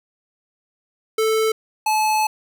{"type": "tone pair in turn", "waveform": "square", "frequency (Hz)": [440, 862.4], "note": ["A4", "A5"], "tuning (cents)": [0, -35], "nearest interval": "octave", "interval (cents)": 1165, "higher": "second", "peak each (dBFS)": -17, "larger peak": "neither", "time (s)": [[1.18, 1.52], [1.86, 2.27]], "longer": "second", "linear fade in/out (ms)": 5, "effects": []}